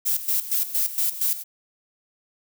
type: noise with tremolo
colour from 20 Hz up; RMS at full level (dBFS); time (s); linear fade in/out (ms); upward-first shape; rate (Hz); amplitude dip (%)
violet; -22; 0.05-1.44; 20; square; 4.3; 75
effects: none